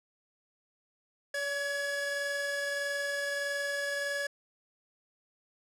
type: tone pair together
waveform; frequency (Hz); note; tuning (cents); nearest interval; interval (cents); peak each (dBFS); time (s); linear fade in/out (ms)
45% pulse; 569.2 / 1686; C#5 / G#6; +46 / +26; octave + perfect fifth; 1880; -35 / -33; 1.34-4.27; 5
effects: low-pass 10000 Hz 12 dB/octave